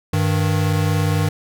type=tone pair together; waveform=square; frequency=98.16 / 155.56 Hz; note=G2 / D#3; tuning=+3 / 0 cents; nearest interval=minor sixth; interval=797 cents; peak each=-19 / -20 dBFS; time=0.13-1.29 s; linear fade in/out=5 ms; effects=none